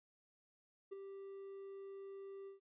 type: tone with ADSR envelope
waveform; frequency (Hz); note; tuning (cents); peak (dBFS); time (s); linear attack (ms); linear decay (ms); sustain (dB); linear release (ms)
triangle; 392; G4; 0; -40; 0.91-2.6; 17; 13; -6; 130
effects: resampled to 8000 Hz